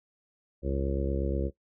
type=harmonic tone; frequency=68.4 Hz; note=C#2; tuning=23 cents flat; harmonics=1 / 2 / 3 / 4 / 5 / 6 / 7 / 8; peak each=-30 / -36 / -37 / -40 / -35 / -40 / -38 / -37 dBFS; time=0.62-1.51 s; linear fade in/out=50 ms; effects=noise-tail reverb RT60 0.1 s tail -17 dB re dry